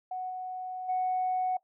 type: tone with level steps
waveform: sine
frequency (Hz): 740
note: F#5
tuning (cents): 0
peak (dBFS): -32 / -34 / -25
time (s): 0.11-1.57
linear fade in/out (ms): 5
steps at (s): 0.29 / 0.88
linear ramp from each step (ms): 20
effects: noise-tail reverb RT60 0.1 s tail -19 dB re dry + tanh soft clip ceiling -22 dBFS